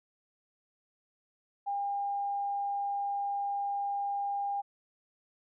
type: tone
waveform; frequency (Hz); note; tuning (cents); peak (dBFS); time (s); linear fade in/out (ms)
sine; 804; G5; +44; -30; 1.66-4.62; 20
effects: none